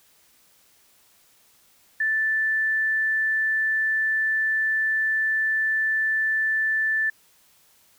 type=tone; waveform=sine; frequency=1760 Hz; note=A6; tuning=in tune; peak=-20 dBFS; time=2-7.1 s; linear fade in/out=5 ms; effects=white hiss -59 dBFS RMS until 7.98 s